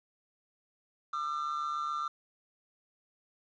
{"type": "tone pair together", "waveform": "triangle", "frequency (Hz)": [1199.1, 1346], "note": ["D6", "E6"], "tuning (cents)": [36, 36], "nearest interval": "major second", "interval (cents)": 200, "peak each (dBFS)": [-32, -34], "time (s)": [1.13, 2.08], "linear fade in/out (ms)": 5, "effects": ["resampled to 16000 Hz", "10-bit"]}